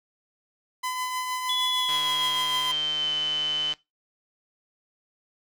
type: tone with tremolo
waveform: sawtooth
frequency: 1012 Hz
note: B5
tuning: 42 cents sharp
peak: -23 dBFS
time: 0.83-2.72 s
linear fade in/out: 10 ms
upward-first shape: triangle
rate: 6.5 Hz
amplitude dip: 40%
type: tone with pitch glide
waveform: sine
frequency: 3394 to 3041 Hz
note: G#7 to F#7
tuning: +37 to +47 cents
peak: -24 dBFS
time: 1.49-3.73 s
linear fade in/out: 5 ms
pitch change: -190 cents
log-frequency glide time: 1.74-3.14 s
type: click train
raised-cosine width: 0.2 ms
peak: -20 dBFS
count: 280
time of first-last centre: 1.89-3.738 s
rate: 151 Hz
effects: noise-tail reverb RT60 0.2 s tail -19 dB re dry